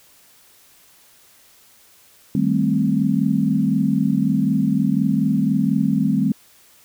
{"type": "chord", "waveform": "sine", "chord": "A half-diminished seventh", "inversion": "second", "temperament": "equal", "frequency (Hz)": [155.56, 196, 220, 261.6], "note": ["Eb3", "G3", "A3", "C4"], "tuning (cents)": [0, 0, 0, 0], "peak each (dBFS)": [-23, -20, -21, -21], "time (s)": [2.35, 6.32], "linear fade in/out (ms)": 2, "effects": ["white hiss -52 dBFS RMS until 6.84 s"]}